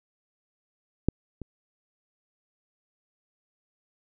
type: clicks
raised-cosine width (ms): 3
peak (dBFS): -8 / -24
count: 2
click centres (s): 1.086 / 1.417
effects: none